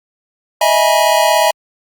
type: chord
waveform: square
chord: E major seventh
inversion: third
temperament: equal with one note detuned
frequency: 622.3 / 659.3 / 830.6 / 965.8 Hz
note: D#5 / E5 / G#5 / B5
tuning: 0 / 0 / 0 / -39 cents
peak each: -16 dBFS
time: 0.61-1.51 s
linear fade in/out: 5 ms
effects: Opus 48 kbps

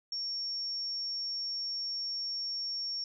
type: tone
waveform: sine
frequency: 5500 Hz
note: F8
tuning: 27 cents flat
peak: -33 dBFS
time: 0.12-3.04 s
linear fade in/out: 2 ms
effects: none

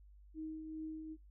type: tone with tremolo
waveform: sine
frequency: 314.5 Hz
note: D#4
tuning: 19 cents sharp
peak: -40 dBFS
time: 0.34-1.17 s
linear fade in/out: 50 ms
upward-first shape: triangle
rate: 2.5 Hz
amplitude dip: 45%
effects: noise-tail reverb RT60 0.2 s tail -26 dB re dry + added 50 Hz sine -57 dBFS peak until 1.3 s

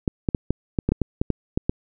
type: clicks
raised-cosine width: 3 ms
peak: -7 dBFS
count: 12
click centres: 0.078 / 0.288 / 0.348 / 0.506 / 0.788 / 0.89 / 0.92 / 1.017 / 1.215 / 1.303 / 1.575 / 1.695 s
effects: none

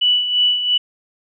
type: tone with tremolo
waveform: sine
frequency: 2960 Hz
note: F#7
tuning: in tune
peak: -11 dBFS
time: 0.01-0.78 s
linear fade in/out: 10 ms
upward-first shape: sine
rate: 2.9 Hz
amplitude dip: 60%
effects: none

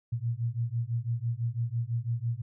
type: beating tone pair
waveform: sine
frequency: 114.5 / 120.5 Hz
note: A#2 / B2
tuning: -31 / -42 cents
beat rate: 6 Hz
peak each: -31 dBFS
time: 0.12-2.42 s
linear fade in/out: 10 ms
effects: none

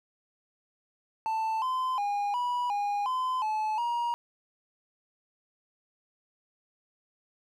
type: tone with pitch steps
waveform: triangle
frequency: 885 / 1027 / 815 / 977 / 817 / 1023 / 863 / 949 Hz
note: A5 / C6 / G#5 / B5 / G#5 / C6 / A5 / A#5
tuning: +10 / -33 / -33 / -19 / -29 / -39 / -34 / +31 cents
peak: -25 dBFS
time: 1.26-4.14 s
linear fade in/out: 0 ms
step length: 360 ms
effects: none

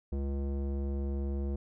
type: tone with low-pass filter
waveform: square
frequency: 69.3 Hz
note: C#2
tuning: in tune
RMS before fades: -33 dBFS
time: 0.12-1.56 s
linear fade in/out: 5 ms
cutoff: 430 Hz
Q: 1.3
effects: none

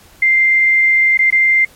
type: tone with dropouts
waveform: sine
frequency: 2093 Hz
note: C7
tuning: in tune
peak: -8 dBFS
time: 0.22-1.65 s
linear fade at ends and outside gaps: 5 ms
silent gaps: 1.174-1.19 / 1.304-1.324 s
effects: pink hiss -45 dBFS RMS until 1.75 s + MP3 64 kbps

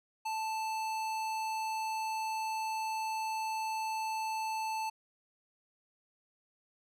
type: tone with hard clipping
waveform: sine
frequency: 880 Hz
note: A5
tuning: in tune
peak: -35 dBFS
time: 0.25-4.9 s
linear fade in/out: 10 ms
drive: 18 dB
effects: none

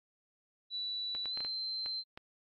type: tone with pitch glide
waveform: sine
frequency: 3951 to 4109 Hz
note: B7 to C8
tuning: 0 to -32 cents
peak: -35 dBFS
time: 0.7-2.04 s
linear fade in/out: 50 ms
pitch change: +68 cents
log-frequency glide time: 1.28-1.35 s
type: clicks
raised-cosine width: 0.3 ms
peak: -29 dBFS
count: 7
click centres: 1.15 / 1.257 / 1.374 / 1.405 / 1.448 / 1.861 / 2.175 s
effects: AAC 48 kbps

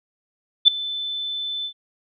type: tone with ADSR envelope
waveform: sine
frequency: 3520 Hz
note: A7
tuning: in tune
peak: -5 dBFS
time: 0.65-1.73 s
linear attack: 29 ms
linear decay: 5 ms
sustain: -20 dB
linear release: 79 ms
effects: none

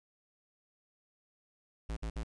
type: tone bursts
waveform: square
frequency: 55 Hz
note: A1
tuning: in tune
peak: -36 dBFS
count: 3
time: 1.89-2.234 s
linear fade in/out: 5 ms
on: 76 ms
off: 58 ms
effects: resampled to 22050 Hz + 11-bit

